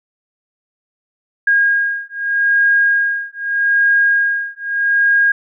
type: beating tone pair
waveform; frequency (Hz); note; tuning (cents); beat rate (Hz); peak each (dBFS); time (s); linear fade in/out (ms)
sine; 1628 / 1628.81; G#6 / G#6; -35 / -34; 0.81; -15; 1.47-5.32; 5
effects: none